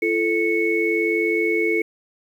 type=tone cluster; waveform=sine; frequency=339 / 438.1 / 2208 Hz; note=E4 / A4 / C#7; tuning=+49 / -7 / -7 cents; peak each=-22 dBFS; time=0.02-1.82 s; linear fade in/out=5 ms; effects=8-bit